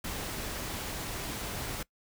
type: noise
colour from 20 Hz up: pink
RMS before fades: -37 dBFS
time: 0.04-1.83 s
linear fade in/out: 5 ms
effects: noise-tail reverb RT60 0.1 s tail -22 dB re dry